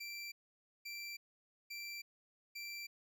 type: tone bursts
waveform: 25% pulse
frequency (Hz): 2349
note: D7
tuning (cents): 0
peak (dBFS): -40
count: 4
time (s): 0-2.87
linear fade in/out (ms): 10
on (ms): 320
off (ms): 530
effects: none